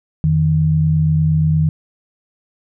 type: tone pair together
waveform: sine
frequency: 87 / 155.56 Hz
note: F2 / D#3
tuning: -6 / 0 cents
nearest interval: minor seventh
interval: 1006 cents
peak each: -19 / -12 dBFS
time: 0.24-1.69 s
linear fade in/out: 0 ms
effects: none